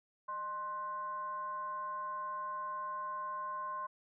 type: tone with frequency modulation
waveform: sine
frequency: 1053 Hz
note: C6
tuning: 11 cents sharp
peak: -37 dBFS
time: 0.28-3.87 s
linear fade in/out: 10 ms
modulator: 443 Hz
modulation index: 0.43
effects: none